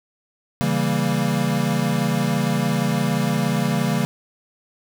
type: chord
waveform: square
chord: C# diminished seventh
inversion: none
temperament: equal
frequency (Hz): 138.59 / 164.81 / 196 / 233.1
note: C#3 / E3 / G3 / Bb3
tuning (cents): 0 / 0 / 0 / 0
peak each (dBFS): -25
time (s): 0.61-4.05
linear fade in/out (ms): 0
effects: none